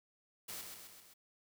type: noise with echo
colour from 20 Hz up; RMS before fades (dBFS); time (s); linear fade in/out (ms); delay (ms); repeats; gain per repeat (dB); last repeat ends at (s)
white; -45; 0.48-0.62; 10; 130; 4; -4; 1.14
effects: none